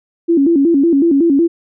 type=tone with vibrato; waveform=sine; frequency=305.9 Hz; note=D#4; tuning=29 cents flat; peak=-8 dBFS; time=0.28-1.48 s; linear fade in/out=20 ms; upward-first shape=square; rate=5.4 Hz; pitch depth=170 cents each way; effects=none